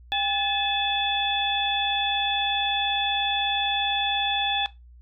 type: harmonic tone with a mistuned harmonic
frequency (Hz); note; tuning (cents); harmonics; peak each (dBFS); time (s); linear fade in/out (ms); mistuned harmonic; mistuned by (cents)
863; A5; -34; 1 / 2 / 3 / 4; -27 / -31 / -31 / -25; 0.12-4.66; 0; 1; -130
effects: noise-tail reverb RT60 0.2 s tail -17 dB re dry + added 60 Hz sine -46 dBFS peak until 5.01 s